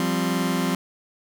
sawtooth chord, F suspended second, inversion none, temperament just, 174.61 / 196.44 / 261.9 Hz, F3 / G3 / C4, 0 / +4 / +2 cents, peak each -21 / -23 / -21 dBFS, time 0-0.75 s, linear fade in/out 2 ms, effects none

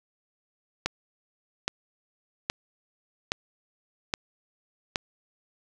click train, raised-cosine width 0.2 ms, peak -8 dBFS, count 6, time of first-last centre 0.86-4.958 s, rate 1.22 Hz, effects 7-bit

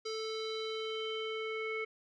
square tone with low-pass filter sweep, 440.1 Hz, A4, in tune, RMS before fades -38 dBFS, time 0.05-1.85 s, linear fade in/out 10 ms, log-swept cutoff 5000 to 2200 Hz, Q 4.7, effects none

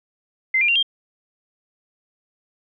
sine tone with pitch steps, 2074 / 2396 / 2768 / 3199 Hz, C7 / D7 / F7 / G7, -16 / +34 / -16 / +34 cents, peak -15 dBFS, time 0.54-0.828 s, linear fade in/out 5 ms, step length 72 ms, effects none

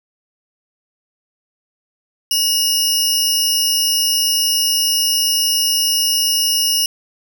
sawtooth tone pair together, 2877 / 5273 Hz, F#7 / E8, -49 / 0 cents, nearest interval minor seventh, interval 1049 cents, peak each -14 dBFS, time 2.31-6.86 s, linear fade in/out 2 ms, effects none

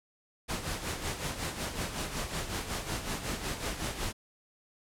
pink noise with tremolo, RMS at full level -33 dBFS, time 0.48-4.13 s, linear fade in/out 20 ms, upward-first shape sine, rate 5.4 Hz, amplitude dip 60%, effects low-pass 11000 Hz 12 dB/octave

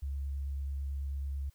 sine tone with vibrato, 69.3 Hz, C#2, in tune, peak -33 dBFS, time 0.02-1.5 s, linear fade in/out 10 ms, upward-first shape sine, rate 9.1 Hz, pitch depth 12 cents each way, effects white hiss -70 dBFS RMS until 1.54 s

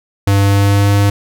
square tone with pitch glide, 99.5 to 100.95 Hz, G2 to G#2, +26 to -49 cents, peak -9 dBFS, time 0.27-1.1 s, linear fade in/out 5 ms, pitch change +25 cents, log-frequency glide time 0.42-0.92 s, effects none

